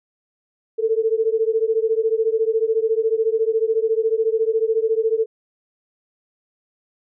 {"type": "beating tone pair", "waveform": "sine", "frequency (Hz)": [440.2, 454.2], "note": ["A4", "A#4"], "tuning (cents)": [1, -45], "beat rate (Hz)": 14, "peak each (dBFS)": [-19, -20], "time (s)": [0.78, 5.26], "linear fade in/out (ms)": 20, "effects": []}